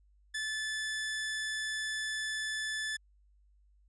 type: tone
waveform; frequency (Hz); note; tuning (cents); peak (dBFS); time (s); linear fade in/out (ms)
sawtooth; 1741; A6; -19; -30; 0.34-2.97; 10
effects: added 50 Hz sine -62 dBFS peak until 3.88 s + resampled to 24000 Hz